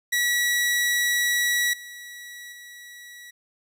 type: tone with level steps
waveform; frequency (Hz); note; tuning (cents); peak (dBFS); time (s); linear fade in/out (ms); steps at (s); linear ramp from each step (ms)
sawtooth; 1935; B6; -36; -17 / -35 / -38; 0.12-3.31; 10; 1.73 / 2.52; 5
effects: none